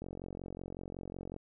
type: click train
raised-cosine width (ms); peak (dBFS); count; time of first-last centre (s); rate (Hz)
2; -29; 62; 0.02-1.364; 45.4
effects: none